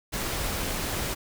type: noise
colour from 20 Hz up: pink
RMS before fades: -30 dBFS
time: 0.12-1.15 s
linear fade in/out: 20 ms
effects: none